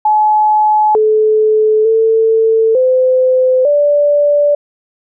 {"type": "tone with pitch steps", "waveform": "sine", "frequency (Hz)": [853, 432.2, 446.5, 513, 583], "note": ["G#5", "A4", "A4", "C5", "D5"], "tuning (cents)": [46, -31, 25, -34, -13], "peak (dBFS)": -7, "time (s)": [0.05, 4.55], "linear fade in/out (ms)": 5, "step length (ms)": 900, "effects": []}